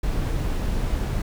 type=noise; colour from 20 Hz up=brown; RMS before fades=-24 dBFS; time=0.03-1.22 s; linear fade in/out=5 ms; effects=none